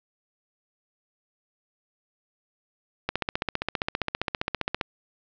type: click train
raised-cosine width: 0.3 ms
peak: -9 dBFS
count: 27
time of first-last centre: 3.09-4.812 s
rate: 15.1 Hz
effects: low-pass 5000 Hz 12 dB/octave